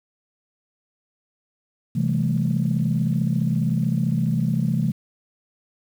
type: chord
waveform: sine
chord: A minor seventh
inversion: first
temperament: equal with one note detuned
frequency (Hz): 130.81 / 164.81 / 200.3 / 220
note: C3 / E3 / G3 / A3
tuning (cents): 0 / 0 / +38 / 0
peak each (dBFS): -23 / -22 / -27 / -25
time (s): 1.95-4.92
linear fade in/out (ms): 10
effects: tanh soft clip ceiling -10 dBFS + 8-bit